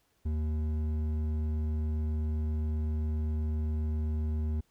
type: tone with hard clipping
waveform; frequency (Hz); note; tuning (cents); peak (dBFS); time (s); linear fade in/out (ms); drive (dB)
sine; 77.3; D#2; -11; -30; 0.25-4.61; 10; 8
effects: pink hiss -72 dBFS RMS until 4.7 s